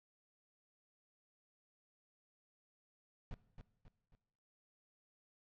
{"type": "noise with echo", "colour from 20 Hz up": "brown", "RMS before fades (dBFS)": -44, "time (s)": [3.31, 3.34], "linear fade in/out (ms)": 0, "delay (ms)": 270, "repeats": 3, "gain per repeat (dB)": -7, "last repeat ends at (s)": 4.15, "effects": ["noise-tail reverb RT60 0.9 s tail -18 dB re dry", "low-pass 4000 Hz 12 dB/octave"]}